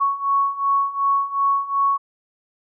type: beating tone pair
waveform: sine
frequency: 1108.7 / 1111.4 Hz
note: C#6 / C#6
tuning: 0 / +4 cents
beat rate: 2.7 Hz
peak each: -22 / -19 dBFS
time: 0-1.98 s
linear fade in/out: 20 ms
effects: none